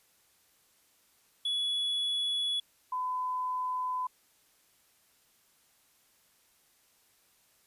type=tone pair in turn; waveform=triangle / sine; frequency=3394 / 1009 Hz; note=G#7 / B5; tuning=+37 / +37 cents; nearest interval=octave + major sixth; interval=2100 cents; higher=first; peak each=-27 / -30 dBFS; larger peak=first; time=1.45-2.6 / 2.92-4.07 s; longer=neither; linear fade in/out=5 ms; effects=white hiss -67 dBFS RMS until 7.66 s + resampled to 32000 Hz